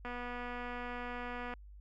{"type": "click train", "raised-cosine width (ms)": 0.5, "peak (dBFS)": -28, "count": 364, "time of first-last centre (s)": [0.05, 1.538], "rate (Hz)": 244, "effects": ["added 50 Hz sine -50 dBFS peak until 1.8 s"]}